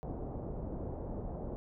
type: low-pass noise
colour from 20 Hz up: pink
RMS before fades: -40 dBFS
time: 0.03-1.56 s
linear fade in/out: 0 ms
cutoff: 720 Hz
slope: 24 dB/octave
effects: none